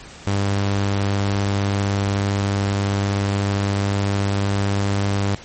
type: tone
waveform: sawtooth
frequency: 99.8 Hz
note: G2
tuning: 32 cents sharp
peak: -14 dBFS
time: 0.27-5.35 s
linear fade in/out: 0 ms
effects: pink hiss -40 dBFS RMS until 5.44 s + MP3 32 kbps